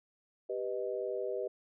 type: chord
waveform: sine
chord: G augmented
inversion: none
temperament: equal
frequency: 392 / 493.9 / 622.3 Hz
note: G4 / B4 / D#5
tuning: 0 / 0 / 0 cents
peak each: -37 / -37 / -39 dBFS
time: 0.49-1.48 s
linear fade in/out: 10 ms
effects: none